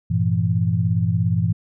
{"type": "tone cluster", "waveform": "sine", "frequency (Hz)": [99.2, 116.3, 166.9], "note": ["G2", "A#2", "E3"], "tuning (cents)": [21, -4, 22], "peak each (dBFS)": -21, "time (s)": [0.1, 1.53], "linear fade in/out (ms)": 10, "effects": []}